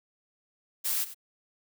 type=noise with echo; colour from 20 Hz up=blue; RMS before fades=-29 dBFS; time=0.84-1.05 s; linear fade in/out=20 ms; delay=96 ms; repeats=1; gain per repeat=-14 dB; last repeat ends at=1.146 s; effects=none